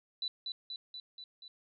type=tone with echo; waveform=sine; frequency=3974 Hz; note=B7; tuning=10 cents sharp; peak=-33 dBFS; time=0.22-0.28 s; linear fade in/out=2 ms; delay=240 ms; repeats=5; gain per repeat=-3 dB; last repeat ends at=1.48 s; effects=none